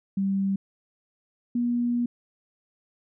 sine tone pair in turn, 195.1 / 240.4 Hz, G3 / B3, -8 / -46 cents, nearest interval major third, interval 362 cents, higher second, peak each -22 dBFS, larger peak neither, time 0.17-0.56 / 1.55-2.06 s, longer second, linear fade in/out 5 ms, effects none

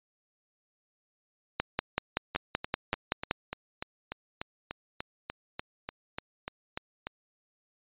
two click trains, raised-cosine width 0.3 ms, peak -10 / -18 dBFS, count 10 / 17, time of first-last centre 1.6-3.311 / 2.35-7.07 s, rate 5.26 / 3.39 Hz, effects resampled to 8000 Hz

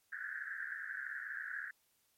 pink band-pass noise, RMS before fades -43 dBFS, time 0.12-1.71 s, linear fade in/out 5 ms, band 1500 to 1800 Hz, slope 96 dB/octave, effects white hiss -75 dBFS RMS until 2.17 s + MP3 64 kbps

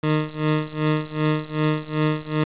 20% pulse tone with tremolo, 153.6 Hz, D#3, 22 cents flat, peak -12 dBFS, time 0.03-2.44 s, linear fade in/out 5 ms, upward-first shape sine, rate 2.6 Hz, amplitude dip 90%, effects resampled to 8000 Hz + 7-bit

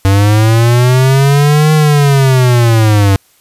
square linear two-way sweep, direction up then down, 96.1 to 155.56 to 96.1 Hz, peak -6 dBFS, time 0.05-3.16 s, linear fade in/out 0 ms, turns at 1.73 s, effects white hiss -50 dBFS RMS until 3.4 s + resampled to 32000 Hz

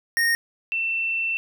square / sine tone pair in turn, 1853 / 2685 Hz, A#6 / E7, -11 / +31 cents, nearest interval tritone, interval 642 cents, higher second, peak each -19 / -22 dBFS, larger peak first, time 0.17-0.35 / 0.72-1.37 s, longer second, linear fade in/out 0 ms, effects none

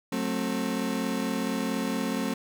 35% pulse chord, F# diminished, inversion none, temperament just, 185 / 222 / 266.4 Hz, F#3 / A3 / C4, 0 / +16 / +31 cents, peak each -32 / -29 / -29 dBFS, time 0.12-2.34 s, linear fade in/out 5 ms, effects none

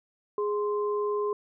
sine tone pair together, 415.3 / 1043.5 Hz, G#4 / C6, 0 / -5 cents, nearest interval octave + major third, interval 1595 cents, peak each -26 / -33 dBFS, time 0.38-1.33 s, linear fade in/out 2 ms, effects none

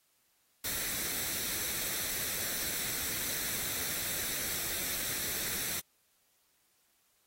white noise with comb filter, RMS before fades -35 dBFS, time 0.64-5.8 s, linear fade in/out 5 ms, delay 0.51 ms, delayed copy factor +0.5, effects white hiss -72 dBFS RMS until 7.26 s + AAC 48 kbps

